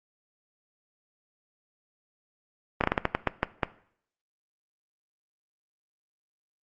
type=slowing click train; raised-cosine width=0.5 ms; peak=-7 dBFS; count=10; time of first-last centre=2.81-3.632 s; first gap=28 ms; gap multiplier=1.28; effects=noise-tail reverb RT60 0.6 s tail -17 dB re dry + Opus 32 kbps